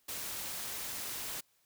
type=noise; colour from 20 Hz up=white; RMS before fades=-40 dBFS; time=0.08-1.41 s; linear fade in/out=10 ms; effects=white hiss -72 dBFS RMS until 1.65 s